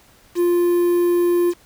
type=tone with quantisation; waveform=triangle; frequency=349.3 Hz; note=F4; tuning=in tune; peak=-12 dBFS; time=0.35-1.54 s; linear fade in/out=50 ms; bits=6; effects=pink hiss -52 dBFS RMS until 1.65 s